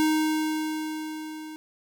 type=tone with level ramp; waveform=square; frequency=311.1 Hz; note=D#4; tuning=in tune; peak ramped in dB=-20 to -38 dBFS; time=0-1.56 s; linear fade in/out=0 ms; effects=none

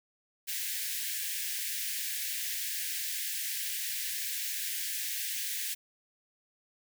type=high-pass noise; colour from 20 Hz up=white; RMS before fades=-35 dBFS; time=0.47-5.75 s; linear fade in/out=20 ms; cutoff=1600 Hz; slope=96 dB/octave; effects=none

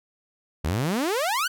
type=exponential sweep; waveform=sawtooth; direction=up; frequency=69.3 to 1564 Hz; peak=-19 dBFS; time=0.64-1.48 s; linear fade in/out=10 ms; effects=none

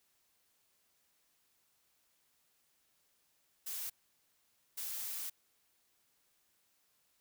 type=noise bursts at uneven times; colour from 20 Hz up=blue; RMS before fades=-41 dBFS; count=2; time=3.66-3.9 / 4.77-5.3 s; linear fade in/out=10 ms; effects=white hiss -75 dBFS RMS until 7.2 s

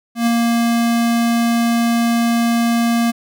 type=tone with ADSR envelope; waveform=square; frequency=233.5 Hz; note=A#3; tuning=3 cents sharp; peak=-12 dBFS; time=0.15-3.12 s; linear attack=120 ms; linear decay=5 ms; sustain=-2 dB; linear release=22 ms; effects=none

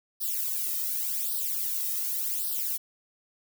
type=noise with flanger; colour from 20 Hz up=violet; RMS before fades=-30 dBFS; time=0.2-2.78 s; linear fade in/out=20 ms; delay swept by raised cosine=0.21 to 1.61 ms; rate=0.88 Hz; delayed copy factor=+0.95; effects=none

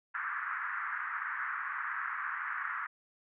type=band-pass noise; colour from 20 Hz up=white; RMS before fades=-37 dBFS; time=0.14-2.87 s; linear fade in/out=10 ms; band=1100 to 1800 Hz; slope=48 dB/octave; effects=none

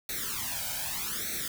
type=noise with flanger; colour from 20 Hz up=white; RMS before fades=-34 dBFS; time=0.09-1.48 s; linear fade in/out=2 ms; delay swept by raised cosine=0.49 to 1.32 ms; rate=0.82 Hz; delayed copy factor=+0.95; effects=none

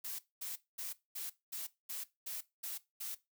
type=noise bursts; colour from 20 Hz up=blue; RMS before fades=-42 dBFS; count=9; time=0.04-3.15 s; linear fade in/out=10 ms; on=150 ms; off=220 ms; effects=noise-tail reverb RT60 0.2 s tail -17 dB re dry

